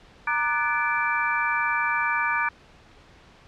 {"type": "tone cluster", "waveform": "sine", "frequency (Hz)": [933, 1191, 1489, 1724, 2334], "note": ["A#5", "D6", "F#6", "A6", "D7"], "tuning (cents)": [1, 24, 11, -36, -11], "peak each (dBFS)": -28, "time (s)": [0.27, 2.49], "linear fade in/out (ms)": 5, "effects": ["pink hiss -52 dBFS RMS until 3.47 s", "low-pass 4000 Hz 12 dB/octave"]}